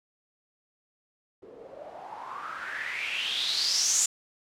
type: noise with low-pass filter sweep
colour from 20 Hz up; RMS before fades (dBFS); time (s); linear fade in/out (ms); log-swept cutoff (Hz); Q
blue; -31; 1.42-4.06; 5; 390 to 7400; 6.5
effects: none